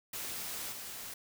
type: noise with level steps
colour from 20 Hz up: white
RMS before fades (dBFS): -40 / -44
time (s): 0.13-1.14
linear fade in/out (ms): 5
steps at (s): 0.71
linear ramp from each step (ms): 20
effects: none